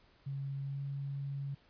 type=tone with pitch glide; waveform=sine; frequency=137.9 to 139.34 Hz; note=C#3 to C#3; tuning=-9 to +9 cents; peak=-36 dBFS; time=0.26-1.55 s; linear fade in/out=10 ms; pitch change=+18 cents; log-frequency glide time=0.61-0.82 s; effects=pink hiss -66 dBFS RMS until 1.69 s + resampled to 11025 Hz